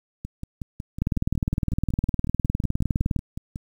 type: two click trains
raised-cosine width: 5 ms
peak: -19 / -10 dBFS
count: 19 / 43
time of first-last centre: 0.25-3.559 / 1.02-3.163 s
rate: 5.44 / 19.6 Hz
effects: 8-bit